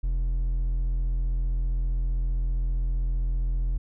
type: tone with hard clipping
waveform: triangle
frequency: 42.36 Hz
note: E1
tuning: 48 cents sharp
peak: -24 dBFS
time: 0.03-3.78 s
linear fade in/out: 10 ms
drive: 7 dB
effects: none